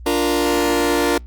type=chord; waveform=sawtooth; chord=Bb major; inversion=first; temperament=just; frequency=291.4 / 349.6 / 466.2 Hz; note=D4 / F4 / Bb4; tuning=-13 / +2 / 0 cents; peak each=-16 dBFS; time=0.06-1.18 s; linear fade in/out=5 ms; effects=added 60 Hz sine -33 dBFS peak until 1.26 s + Opus 32 kbps